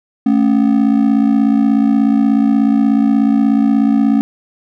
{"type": "ring-modulated tone", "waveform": "triangle", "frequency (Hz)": 246.9, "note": "B3", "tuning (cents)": 0, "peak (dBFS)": -4, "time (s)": [0.26, 4.21], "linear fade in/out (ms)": 0, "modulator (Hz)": 28.3, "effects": []}